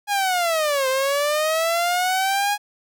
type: linear two-way sweep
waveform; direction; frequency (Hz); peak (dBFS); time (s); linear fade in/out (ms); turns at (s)
sawtooth; down then up; 830.6 to 518 to 830.6; -15; 0.07-2.58; 50; 0.88
effects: none